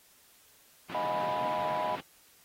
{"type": "band-pass noise", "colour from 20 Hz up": "pink", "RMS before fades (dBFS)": -42, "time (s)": [0.89, 2.01], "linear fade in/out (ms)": 10, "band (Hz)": [140, 3600], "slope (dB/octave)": 24}
{"type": "chord", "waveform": "sine", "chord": "F half-diminished seventh", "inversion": "third", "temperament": "equal with one note detuned", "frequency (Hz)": [622.3, 710.7, 830.6, 987.8], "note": ["Eb5", "F5", "Ab5", "Cb6"], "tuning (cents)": [0, 30, 0, 0], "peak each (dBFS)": [-34, -37, -37, -32], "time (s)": [0.94, 1.96], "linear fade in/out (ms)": 10}
{"effects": ["white hiss -61 dBFS RMS until 2.44 s", "AAC 48 kbps"]}